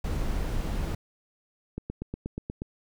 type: noise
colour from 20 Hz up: brown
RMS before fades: -29 dBFS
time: 0.04-0.95 s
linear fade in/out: 5 ms
type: click train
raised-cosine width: 3 ms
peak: -20 dBFS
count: 8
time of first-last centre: 1.78-2.619 s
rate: 8.34 Hz
effects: none